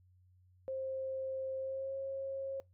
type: tone with pitch glide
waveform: sine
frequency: 529 to 540.7 Hz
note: C5 to C#5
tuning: +19 to -43 cents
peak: -36 dBFS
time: 0.68-2.6 s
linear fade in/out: 0 ms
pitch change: +38 cents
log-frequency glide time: 1.58-1.96 s
effects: noise-tail reverb RT60 0.2 s tail -24 dB re dry + added 91 Hz sine -63 dBFS peak until 2.73 s